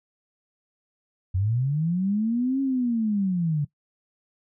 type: linear two-way sweep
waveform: sine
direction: up then down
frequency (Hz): 87.9 to 274.3 to 141.4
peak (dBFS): -21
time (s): 1.34-3.65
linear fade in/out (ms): 10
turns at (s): 2.61
effects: noise-tail reverb RT60 0.1 s tail -19 dB re dry